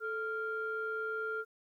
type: tone pair together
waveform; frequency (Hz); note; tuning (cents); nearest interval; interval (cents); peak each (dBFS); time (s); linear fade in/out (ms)
sine; 438.6 / 1392.5; A4 / F6; -6 / -5; octave + minor sixth; 2001; -37 / -35; 0-1.45; 50
effects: tanh soft clip ceiling -27 dBFS + 12-bit